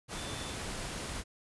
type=tone in noise; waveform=sine; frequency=3520 Hz; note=A7; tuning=in tune; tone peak=-48 dBFS; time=0.14-0.57 s; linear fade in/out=50 ms; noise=pink; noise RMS=-39 dBFS; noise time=0.08-1.24 s; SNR=-12 dB; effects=resampled to 24000 Hz